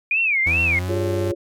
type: tone with vibrato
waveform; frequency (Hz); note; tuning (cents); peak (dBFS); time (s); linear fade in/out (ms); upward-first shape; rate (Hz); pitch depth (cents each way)
sine; 2383; D7; +25; -16; 0.11-0.79; 2; sine; 2.5; 230
type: tone with pitch glide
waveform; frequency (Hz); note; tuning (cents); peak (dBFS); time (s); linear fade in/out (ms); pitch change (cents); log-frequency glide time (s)
40% pulse; 83.9 to 96.38; E2 to G2; +31 to -29; -22; 0.46-1.32; 10; +240; 0.69-0.95
type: chord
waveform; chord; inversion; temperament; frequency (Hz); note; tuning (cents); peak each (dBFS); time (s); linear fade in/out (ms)
sine; Db major; first; equal; 349.2 / 415.3 / 554.4; F4 / Ab4 / Db5; 0 / 0 / 0; -23 / -29 / -27; 0.88-1.35; 20
effects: MP3 96 kbps